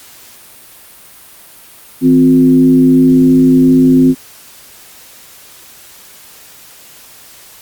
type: tone with frequency modulation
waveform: sine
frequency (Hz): 260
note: C4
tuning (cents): -11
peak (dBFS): -4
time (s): 2.01-4.15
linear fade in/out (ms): 50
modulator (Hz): 97.2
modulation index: 0.56
effects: white hiss -38 dBFS RMS until 7.61 s + Opus 48 kbps